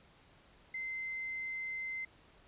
sine tone, 2072 Hz, C7, 17 cents flat, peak -37 dBFS, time 0.74-2.05 s, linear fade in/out 5 ms, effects pink hiss -63 dBFS RMS until 2.47 s + resampled to 8000 Hz

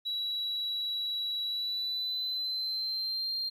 sine tone with pitch glide, 3908 to 4188 Hz, B7 to C8, -19 to +1 cents, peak -29 dBFS, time 0.05-3.5 s, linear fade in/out 20 ms, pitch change +120 cents, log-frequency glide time 1.44-3.32 s, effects tanh soft clip ceiling -28 dBFS + 11-bit

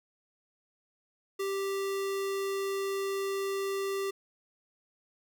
square tone, 392 Hz, G4, in tune, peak -31 dBFS, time 1.39-4.11 s, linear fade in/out 10 ms, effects none

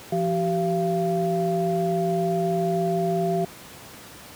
sine tone cluster, 170.4 / 384.5 / 685 Hz, F3 / G4 / F5, -42 / -33 / -34 cents, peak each -25 dBFS, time 0.12-3.45 s, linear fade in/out 5 ms, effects pink hiss -43 dBFS RMS until 4.35 s + high-pass 100 Hz 12 dB/octave

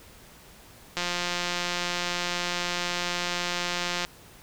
click train, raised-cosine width 0.2 ms, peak -11 dBFS, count 543, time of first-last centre 0.97-4.05 s, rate 176 Hz, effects pink hiss -51 dBFS RMS until 4.42 s

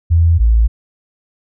sine tone pair in turn, 83.5 / 56.04 Hz, E2 / A1, +23 / +32 cents, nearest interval perfect fifth, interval 691 cents, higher first, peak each -7 dBFS, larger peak neither, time 0.1-0.39 / 0.39-0.68 s, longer neither, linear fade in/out 20 ms, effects none

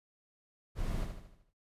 brown noise with echo, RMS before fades -35 dBFS, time 0.75-1.08 s, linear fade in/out 50 ms, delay 76 ms, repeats 6, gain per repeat -6 dB, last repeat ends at 1.536 s, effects resampled to 32000 Hz

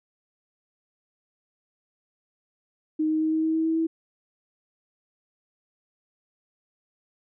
sine tone with pitch steps, 311.1 / 313.1 / 315.1 / 317.1 / 319.1 / 321.1 / 323.2 / 325.2 Hz, D#4 / D#4 / D#4 / D#4 / D#4 / E4 / E4 / E4, 0 / +11 / +22 / +33 / +44 / -45 / -34 / -23 cents, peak -21 dBFS, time 2.99-3.87 s, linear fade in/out 10 ms, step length 110 ms, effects none

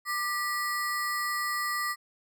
square ring-modulated tone, 1568 Hz, G6, in tune, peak -26 dBFS, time 0.05-1.96 s, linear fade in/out 50 ms, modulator 381 Hz, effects none

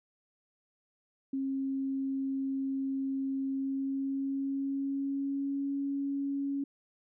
sine tone with pitch glide, 270 to 278.6 Hz, C#4 to C#4, -45 to +9 cents, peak -30 dBFS, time 1.33-6.64 s, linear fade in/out 5 ms, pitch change +54 cents, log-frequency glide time 3.53-5.73 s, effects none

